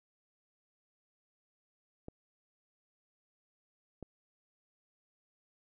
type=clicks; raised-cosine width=2 ms; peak=-30 dBFS; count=2; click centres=2.084 / 4.027 s; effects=none